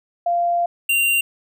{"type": "tone pair in turn", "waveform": ["sine", "square"], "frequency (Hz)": [693, 2772], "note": ["F5", "F7"], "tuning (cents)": [-14, -14], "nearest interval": "2 octaves", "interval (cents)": 2400, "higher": "second", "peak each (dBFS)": -16, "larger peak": "neither", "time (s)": [[0.26, 0.66], [0.89, 1.21]], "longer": "first", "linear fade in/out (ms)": 5, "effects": []}